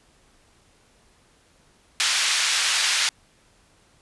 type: band-pass noise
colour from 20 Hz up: white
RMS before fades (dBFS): -22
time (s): 2-3.09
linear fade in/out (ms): 0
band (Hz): 1500 to 5200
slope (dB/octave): 12
effects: pink hiss -59 dBFS RMS until 4.01 s + resampled to 24000 Hz